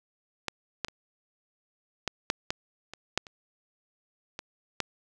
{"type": "clicks", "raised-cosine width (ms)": 0.2, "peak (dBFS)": [-12, -12, -24, -11, -7, -11, -23, -7, -28, -19, -10], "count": 11, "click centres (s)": [0.483, 0.847, 0.884, 2.077, 2.301, 2.505, 2.936, 3.176, 3.268, 4.391, 4.803], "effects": []}